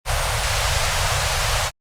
pink band-stop noise, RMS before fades -20 dBFS, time 0.05-1.71 s, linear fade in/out 50 ms, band 140 to 520 Hz, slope 48 dB/octave, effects low-pass 9000 Hz 12 dB/octave + Opus 32 kbps

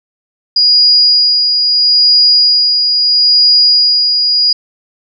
sine tone with tremolo, 4885 Hz, D#8, 33 cents flat, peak -4 dBFS, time 0.56-4.53 s, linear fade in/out 5 ms, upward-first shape sine, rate 0.76 Hz, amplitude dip 40%, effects none

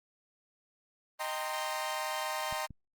sawtooth chord, C minor seventh, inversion first, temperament equal with one note detuned, 622.3 / 784 / 921.6 / 1046.5 Hz, Eb5 / G5 / Bb5 / C6, 0 / 0 / -20 / 0 cents, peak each -35 / -36 / -35 / -35 dBFS, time 1.19-2.67 s, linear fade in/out 20 ms
clicks, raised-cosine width 5 ms, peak -33 dBFS, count 2, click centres 2.526 / 2.707 s
effects Opus 32 kbps

